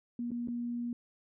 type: tone with dropouts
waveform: sine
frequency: 239 Hz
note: A#3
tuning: 43 cents sharp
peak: -33 dBFS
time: 0.19-0.93 s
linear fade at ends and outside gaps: 2 ms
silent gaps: 0.307-0.316 / 0.475-0.484 s
effects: none